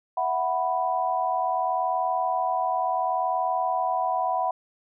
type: chord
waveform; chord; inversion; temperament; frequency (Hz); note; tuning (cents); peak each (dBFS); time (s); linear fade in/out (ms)
sine; E suspended second; none; equal; 659.3 / 740 / 987.8; E5 / F#5 / B5; 0 / 0 / 0; -30 / -25 / -27; 0.17-4.51; 5
effects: none